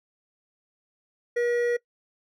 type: tone pair together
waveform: triangle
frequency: 479.2 / 1917 Hz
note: A#4 / A#6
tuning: +48 / +48 cents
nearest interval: 2 octaves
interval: 2400 cents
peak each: -20 / -31 dBFS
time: 1.36-1.77 s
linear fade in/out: 10 ms
effects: noise-tail reverb RT60 0.1 s tail -22 dB re dry